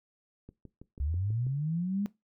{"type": "click train", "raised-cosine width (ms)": 3, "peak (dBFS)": -34, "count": 7, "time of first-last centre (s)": [0.49, 1.467], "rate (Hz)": 6.14}
{"type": "linear sweep", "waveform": "sine", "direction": "up", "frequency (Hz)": [65.8, 208.2], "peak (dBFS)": -28, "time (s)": [1, 2.06], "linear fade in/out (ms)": 0}
{"effects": ["noise-tail reverb RT60 0.2 s tail -19 dB re dry"]}